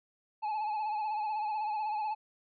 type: tone with vibrato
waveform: triangle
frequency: 853 Hz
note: G#5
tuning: 46 cents sharp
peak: -29 dBFS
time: 0.42-2.15 s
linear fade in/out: 20 ms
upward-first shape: triangle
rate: 16 Hz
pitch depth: 62 cents each way
effects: resampled to 11025 Hz